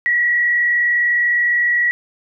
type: tone with frequency modulation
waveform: sine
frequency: 1926 Hz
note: B6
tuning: 44 cents flat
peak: -13 dBFS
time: 0.06-1.91 s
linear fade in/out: 0 ms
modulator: 39.6 Hz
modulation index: 0.75
effects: none